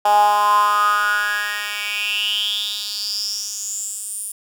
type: tone with high-pass filter sweep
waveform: 10% pulse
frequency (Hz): 206.9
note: G#3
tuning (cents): -6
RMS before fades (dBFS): -20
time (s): 0.05-4.32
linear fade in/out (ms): 5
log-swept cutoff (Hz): 760 to 10000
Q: 8.1
effects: none